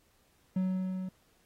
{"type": "tone with level ramp", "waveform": "triangle", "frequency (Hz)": 186.4, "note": "F#3", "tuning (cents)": 13, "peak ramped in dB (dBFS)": [-24, -33], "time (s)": [0.56, 1.09], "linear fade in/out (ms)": 5, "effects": ["pink hiss -69 dBFS RMS until 1.45 s", "AAC 48 kbps"]}